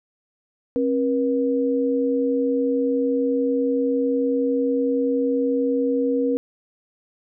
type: tone pair together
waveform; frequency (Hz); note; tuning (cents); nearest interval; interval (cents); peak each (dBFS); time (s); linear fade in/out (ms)
sine; 269.3 / 480.2; C#4 / B4; -50 / -49; minor seventh; 1001; -21; 0.76-6.37; 0
effects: none